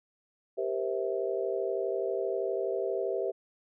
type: chord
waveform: sine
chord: C dominant seventh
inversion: second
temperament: just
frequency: 392.4 / 470.9 / 523.3 / 654.1 Hz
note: G4 / Bb4 / C5 / E5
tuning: +2 / +18 / 0 / -14 cents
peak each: -32 / -35 / -35 / -35 dBFS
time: 0.57-3.32 s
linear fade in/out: 20 ms
effects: none